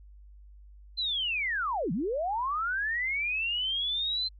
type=linear two-way sweep; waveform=sine; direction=down then up; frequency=4128 to 150 to 4128 Hz; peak=-27 dBFS; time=0.97-4.29 s; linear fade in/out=20 ms; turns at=1.92 s; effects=added 50 Hz sine -48 dBFS peak until 4.39 s + MP3 64 kbps